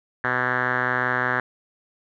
5% pulse tone with low-pass filter, 125.4 Hz, B2, 27 cents sharp, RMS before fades -23 dBFS, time 0.24-1.4 s, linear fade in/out 2 ms, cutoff 1700 Hz, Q 5.7, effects none

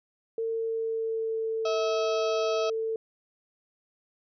sine tone with pitch glide, 452.4 to 446.2 Hz, A4 to A4, +48 to +24 cents, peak -27 dBFS, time 0.38-2.96 s, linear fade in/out 2 ms, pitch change -24 cents, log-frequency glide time 0.55-1.38 s
harmonic tone, 647 Hz, E5, 32 cents flat, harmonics 1 / 2 / 4 / 5 / 6 / 7 / 8 / 9, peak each -28 / -34 / -40 / -42 / -44 / -45 / -46 / -47 dBFS, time 1.65-2.7 s, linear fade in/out 5 ms
effects none

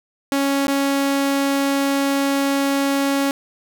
sawtooth tone with dropouts, 277.2 Hz, C#4, in tune, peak -13 dBFS, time 0.32-3.31 s, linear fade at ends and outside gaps 1 ms, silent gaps 0.669-0.68 s, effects none

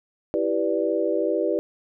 sine chord, E minor seventh, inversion none, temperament equal, 329.6 / 392 / 493.9 / 587.3 Hz, E4 / G4 / B4 / D5, 0 / 0 / 0 / 0 cents, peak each -26 dBFS, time 0.34-1.59 s, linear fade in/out 0 ms, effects none

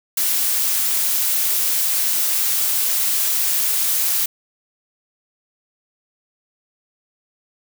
blue noise, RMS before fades -19 dBFS, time 0.17-4.26 s, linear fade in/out 5 ms, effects none

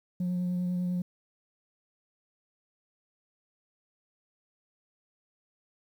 sine tone with vibrato, 179.2 Hz, F3, 45 cents sharp, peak -25 dBFS, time 0.2-1.02 s, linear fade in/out 5 ms, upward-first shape sine, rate 10 Hz, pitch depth 14 cents each way, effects tanh soft clip ceiling -26 dBFS + 10-bit

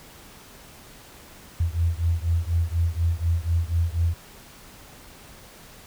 sine beating tone pair, 82.41 / 86.51 Hz, E2 / F2, 0 / -16 cents, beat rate 4.1 Hz, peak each -23 / -24 dBFS, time 1.6-4.14 s, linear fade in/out 5 ms, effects pink hiss -47 dBFS RMS until 5.86 s

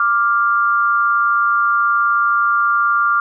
sine tone pair together, 1178 / 1396.9 Hz, D6 / F6, +5 / 0 cents, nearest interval minor third, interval 295 cents, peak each -15 dBFS, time 0-3.2 s, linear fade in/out 2 ms, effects none

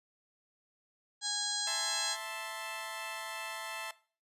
harmonic tone, 824 Hz, G#5, 14 cents flat, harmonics 1 / 2 / 4 / 5 / 6 / 7 / 8 / 9 / 10, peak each -45 / -43 / -41 / -37 / -42 / -47 / -41 / -42 / -43 dBFS, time 1.21-2.17 s, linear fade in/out 50 ms
15% pulse chord, A minor, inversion second, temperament equal, 659.3 / 880 / 1046.5 Hz, E5 / A5 / C6, 0 / 0 / 0 cents, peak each -37 / -36 / -38 dBFS, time 1.67-3.91 s, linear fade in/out 2 ms
effects noise-tail reverb RT60 0.4 s tail -18 dB re dry + resampled to 32000 Hz

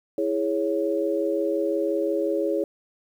sine chord, C# minor, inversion first, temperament equal, 329.6 / 415.3 / 554.4 Hz, E4 / G#4 / C#5, 0 / 0 / 0 cents, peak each -26 dBFS, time 0.18-2.64 s, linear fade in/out 2 ms, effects 9-bit

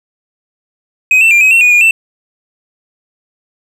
triangle tone with pitch steps, 2521 / 2675 / 2388 / 2538 / 2714 / 2464 / 2431 / 2671 Hz, D#7 / E7 / D7 / D#7 / E7 / D#7 / D#7 / E7, +22 / +25 / +28 / +34 / +50 / -17 / -41 / +22 cents, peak -3 dBFS, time 1.11-1.91 s, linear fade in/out 2 ms, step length 100 ms, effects none

